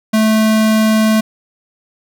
square tone, 218.2 Hz, A3, 14 cents flat, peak -10 dBFS, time 0.13-1.21 s, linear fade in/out 10 ms, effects none

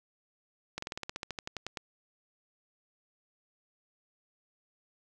slowing click train, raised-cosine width 0.2 ms, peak -19 dBFS, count 15, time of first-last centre 0.78-1.772 s, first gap 44 ms, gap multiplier 1.07, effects none

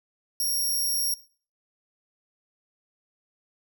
5% pulse tone, 5588 Hz, F8, in tune, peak -18 dBFS, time 0.4-1.14 s, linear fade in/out 2 ms, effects noise-tail reverb RT60 0.4 s tail -18 dB re dry

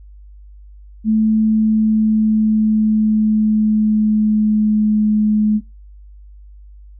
sine tone with pitch glide, 218.2 to 212.8 Hz, A3 to G#3, -14 to +42 cents, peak -11 dBFS, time 1.04-5.61 s, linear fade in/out 50 ms, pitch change -44 cents, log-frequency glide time 1.44-5.07 s, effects noise-tail reverb RT60 0.2 s tail -22 dB re dry + added 50 Hz sine -37 dBFS peak until 6.99 s

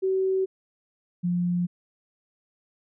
sine tone pair in turn, 380 / 176.26 Hz, F#4 / F3, +46 / +16 cents, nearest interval octave + minor second, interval 1330 cents, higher first, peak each -21 / -22 dBFS, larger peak first, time 0.02-0.46 / 1.23-1.67 s, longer neither, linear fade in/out 20 ms, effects none

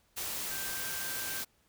sine tone in noise, 1568 Hz, G6, in tune, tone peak -43 dBFS, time 0.5-1.43 s, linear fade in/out 20 ms, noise white, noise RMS -37 dBFS, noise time 0.16-1.45 s, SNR -9 dB, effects pink hiss -70 dBFS RMS until 1.68 s

